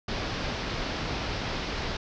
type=low-pass noise; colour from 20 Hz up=pink; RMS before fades=-32 dBFS; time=0.08-1.97 s; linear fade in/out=5 ms; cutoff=5500 Hz; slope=48 dB/octave; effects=none